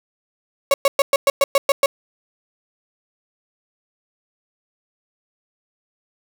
35% pulse tone bursts, 554.4 Hz, C#5, in tune, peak -10 dBFS, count 9, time 0.71-1.86 s, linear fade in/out 2 ms, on 30 ms, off 110 ms, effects none

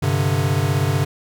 square chord, G suspended fourth, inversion none, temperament equal, 98 / 130.81 / 146.83 Hz, G2 / C3 / D3, 0 / 0 / 0 cents, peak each -22 dBFS, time 0.02-1.05 s, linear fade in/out 10 ms, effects none

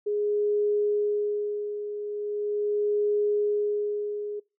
sine tone with tremolo, 415.3 Hz, G#4, in tune, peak -21 dBFS, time 0.06-4.4 s, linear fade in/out 10 ms, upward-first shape sine, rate 0.4 Hz, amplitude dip 65%, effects noise-tail reverb RT60 0.3 s tail -26 dB re dry

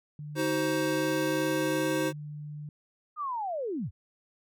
sine tone, 148.8 Hz, D3, 23 cents sharp, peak -37 dBFS, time 0.19-2.69 s, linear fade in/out 2 ms
square chord, C diminished, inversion first, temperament just, 314 / 376.7 / 523.3 Hz, Eb4 / Gb4 / C5, +16 / +31 / 0 cents, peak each -30 / -34 / -32 dBFS, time 0.35-2.13 s, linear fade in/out 50 ms
sine linear sweep, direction down, 1253 to 64.9 Hz, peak -30 dBFS, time 3.16-3.91 s, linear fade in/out 50 ms
effects none

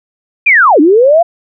sine linear two-way sweep, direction down then up, 2489 to 280 to 703 Hz, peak -3 dBFS, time 0.46-1.23 s, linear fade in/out 10 ms, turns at 0.8 s, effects none

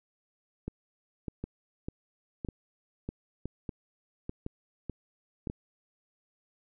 two click trains, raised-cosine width 3 ms, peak -22 / -22 dBFS, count 9 / 5, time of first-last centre 0.68-5.499 / 1.44-5.472 s, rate 1.66 / 0.992 Hz, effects none

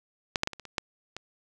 clicks, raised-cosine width 0.2 ms, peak -8 / -7 / -11 / -22 / -26 / -26 / -10 / -20 dBFS, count 8, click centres 0.358 / 0.434 / 0.474 / 0.533 / 0.597 / 0.653 / 0.782 / 1.166 s, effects none

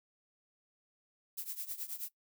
violet noise with tremolo, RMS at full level -38 dBFS, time 1.37-2.09 s, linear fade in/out 10 ms, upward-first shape triangle, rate 9.4 Hz, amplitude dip 90%, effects noise-tail reverb RT60 0.1 s tail -19 dB re dry

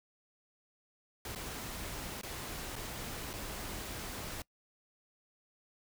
pink noise with dropouts, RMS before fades -42 dBFS, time 1.25-4.42 s, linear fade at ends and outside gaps 2 ms, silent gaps 1.35-1.358 / 2.213-2.232 / 2.757-2.762 / 3.332-3.336 s, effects noise-tail reverb RT60 0.1 s tail -23 dB re dry

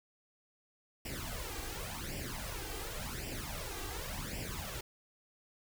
pink noise with flanger, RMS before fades -41 dBFS, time 1.05-4.81 s, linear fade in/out 5 ms, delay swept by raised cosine 0.38 to 2.58 ms, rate 0.9 Hz, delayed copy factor +0.75, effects none

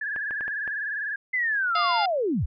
sine tone with vibrato, 1677 Hz, G#6, 16 cents sharp, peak -27 dBFS, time 0.01-1.16 s, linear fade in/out 5 ms, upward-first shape sine, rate 20 Hz, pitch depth 79 cents each way
clicks, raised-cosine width 0.5 ms, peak -23 dBFS, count 5, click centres 0.162 / 0.309 / 0.409 / 0.48 / 0.677 s
sine linear sweep, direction down, 2068 to 43.65 Hz, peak -22 dBFS, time 1.33-2.46 s, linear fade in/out 10 ms
harmonic tone, 698.5 Hz, F5, in tune, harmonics 1 / 2 / 3 / 4 / 5 / 6 / 7, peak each -28 / -29 / -33 / -33 / -34 / -39 / -33 dBFS, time 1.75-2.06 s, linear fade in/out 5 ms
effects none

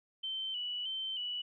sine tone with vibrato, 3024 Hz, F#7, 37 cents sharp, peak -35 dBFS, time 0.23-1.42 s, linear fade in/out 10 ms, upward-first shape square, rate 1.6 Hz, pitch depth 42 cents each way, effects none

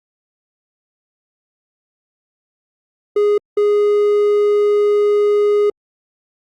triangle tone bursts at uneven times, 413.9 Hz, G#4, 6 cents flat, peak -9 dBFS, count 2, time 3.16-3.38 / 3.57-5.7 s, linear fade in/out 5 ms, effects Opus 48 kbps

